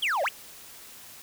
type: exponential two-way sweep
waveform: triangle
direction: down then up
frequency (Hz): 3506 to 528 to 3506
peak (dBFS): -22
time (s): 0.02-0.29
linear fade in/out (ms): 10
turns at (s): 0.23
effects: white hiss -47 dBFS RMS until 1.22 s